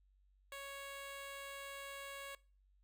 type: tone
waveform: 10% pulse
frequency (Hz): 554.4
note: C#5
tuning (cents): 0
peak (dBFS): -38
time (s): 0.52-2.35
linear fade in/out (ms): 2
effects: noise-tail reverb RT60 0.4 s tail -22 dB re dry + added 48 Hz sine -68 dBFS peak until 2.83 s